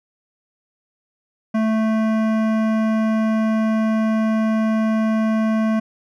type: tone with hard clipping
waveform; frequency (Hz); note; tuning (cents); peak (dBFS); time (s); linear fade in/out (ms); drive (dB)
sine; 220; A3; 0; -18; 1.54-5.8; 10; 15
effects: none